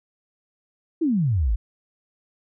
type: exponential sweep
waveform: sine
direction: down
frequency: 349.2 to 46.25 Hz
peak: -18 dBFS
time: 1.01-1.56 s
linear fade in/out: 10 ms
effects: none